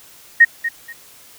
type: tone with echo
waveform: sine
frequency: 1863 Hz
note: A#6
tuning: 2 cents flat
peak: -4 dBFS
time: 0.4-0.45 s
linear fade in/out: 10 ms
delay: 240 ms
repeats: 2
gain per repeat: -13 dB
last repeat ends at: 0.93 s
effects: white hiss -45 dBFS RMS until 1.38 s